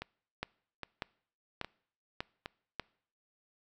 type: two click trains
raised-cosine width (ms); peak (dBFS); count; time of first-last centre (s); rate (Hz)
0.3; -23 / -19; 4 / 5; 0.02-2.459 / 0.43-2.797; 1.23 / 1.69
effects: noise-tail reverb RT60 0.6 s tail -24 dB re dry